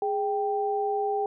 sine tone pair together, 414.8 / 784.7 Hz, G#4 / G5, -2 / +2 cents, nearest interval major seventh, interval 1104 cents, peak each -27 dBFS, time 0.02-1.26 s, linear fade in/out 2 ms, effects none

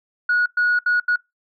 sine tone bursts at uneven times, 1456 Hz, F#6, 28 cents flat, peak -14 dBFS, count 4, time 0.29-0.46 / 0.57-0.79 / 0.86-1 / 1.08-1.16 s, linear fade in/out 5 ms, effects noise-tail reverb RT60 0.2 s tail -25 dB re dry + tanh soft clip ceiling -12 dBFS

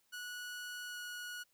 sawtooth tone with pitch glide, 1467 to 1457.7 Hz, F#6 to F#6, -15 to -26 cents, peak -39 dBFS, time 0.12-1.44 s, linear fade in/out 20 ms, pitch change -11 cents, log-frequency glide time 0.86-0.99 s, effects white hiss -75 dBFS RMS until 1.53 s

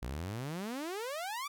sawtooth exponential sweep, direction up, 56 to 1200 Hz, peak -33 dBFS, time 0.02-1.48 s, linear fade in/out 10 ms, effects none

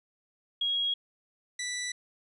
sine / 15% pulse tone pair in turn, 3298 / 1971.8 Hz, G#7 / B6, -13 / -3 cents, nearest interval major sixth, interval 890 cents, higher first, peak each -26 dBFS, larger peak neither, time 0.61-0.94 / 1.59-1.92 s, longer neither, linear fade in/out 5 ms, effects resampled to 24000 Hz + 11-bit

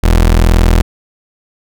30% pulse tone, 41.43 Hz, E1, 9 cents sharp, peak -3 dBFS, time 0.03-0.82 s, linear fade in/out 10 ms, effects none

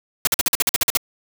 white noise bursts, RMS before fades -17 dBFS, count 11, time 0.25-0.972 s, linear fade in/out 2 ms, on 22 ms, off 48 ms, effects none

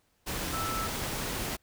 sine tone in noise, 1318.5 Hz, E6, in tune, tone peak -33 dBFS, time 0.52-0.88 s, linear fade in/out 20 ms, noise pink, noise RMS -34 dBFS, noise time 0.26-1.57 s, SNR -2 dB, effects pink hiss -71 dBFS RMS until 1.62 s

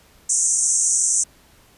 pink band-pass noise, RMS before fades -19 dBFS, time 0.29-1.24 s, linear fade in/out 10 ms, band 6000 to 9100 Hz, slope 96 dB/octave, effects pink hiss -53 dBFS RMS until 1.77 s + resampled to 32000 Hz

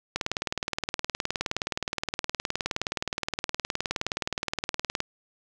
click train, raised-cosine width 0.2 ms, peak -10 dBFS, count 94, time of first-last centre 0.16-5.004 s, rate 19.2 Hz, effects none

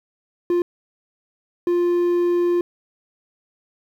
triangle tone bursts at uneven times, 349.8 Hz, F4, 3 cents sharp, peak -14 dBFS, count 2, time 0.5-0.62 / 1.67-2.61 s, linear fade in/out 2 ms, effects 9-bit

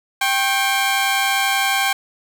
15% pulse tone pair together, 786 / 1084.8 Hz, G5 / C#6, +4 / -38 cents, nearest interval tritone, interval 558 cents, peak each -11 / -16 dBFS, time 0.21-1.93 s, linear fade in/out 5 ms, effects none

